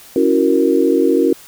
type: chord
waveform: sine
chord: F# dominant seventh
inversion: second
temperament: equal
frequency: 277.2 / 329.6 / 370 / 466.2 Hz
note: C#4 / E4 / F#4 / A#4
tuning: 0 / 0 / 0 / 0 cents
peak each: -16 dBFS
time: 0.16-1.33 s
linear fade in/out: 2 ms
effects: white hiss -41 dBFS RMS until 1.47 s